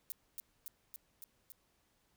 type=noise with echo; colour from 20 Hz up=violet; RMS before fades=-41 dBFS; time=0.1-0.12 s; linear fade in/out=0 ms; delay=280 ms; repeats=5; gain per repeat=-2 dB; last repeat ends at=1.52 s; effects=pink hiss -75 dBFS RMS until 2.16 s